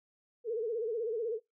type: tone with vibrato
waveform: sine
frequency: 453.4 Hz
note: A#4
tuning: 48 cents flat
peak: -31 dBFS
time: 0.44-1.4 s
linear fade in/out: 50 ms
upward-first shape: sine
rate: 16 Hz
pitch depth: 110 cents each way
effects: noise-tail reverb RT60 0.2 s tail -25 dB re dry